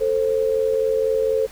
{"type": "tone pair together", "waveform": "sine", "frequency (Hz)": [443.8, 528], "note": ["A4", "C5"], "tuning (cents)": [15, 16], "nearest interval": "minor third", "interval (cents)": 301, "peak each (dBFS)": [-19, -21], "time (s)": [0, 1.47], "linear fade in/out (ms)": 20, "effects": ["added 50 Hz sine -45 dBFS peak until 1.51 s", "pink hiss -44 dBFS RMS until 1.51 s"]}